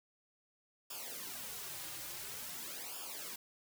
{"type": "noise with flanger", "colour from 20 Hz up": "white", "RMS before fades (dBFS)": -45, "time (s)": [0.9, 3.36], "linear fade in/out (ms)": 5, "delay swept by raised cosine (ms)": [0.49, 4.59], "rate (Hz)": 0.48, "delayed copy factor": -0.8, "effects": []}